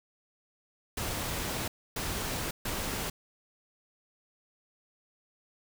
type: noise bursts at uneven times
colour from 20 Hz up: pink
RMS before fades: -34 dBFS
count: 3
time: 0.97-1.68 / 1.96-2.51 / 2.65-3.1 s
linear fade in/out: 5 ms
effects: none